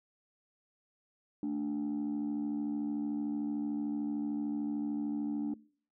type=tone pair together; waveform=sine; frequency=219.4 / 292.8 Hz; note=A3 / D4; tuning=-5 / -5 cents; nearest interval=perfect fourth; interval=500 cents; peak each=-35 / -31 dBFS; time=1.43-5.54 s; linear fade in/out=2 ms; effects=noise-tail reverb RT60 0.5 s tail -23 dB re dry + tanh soft clip ceiling -29 dBFS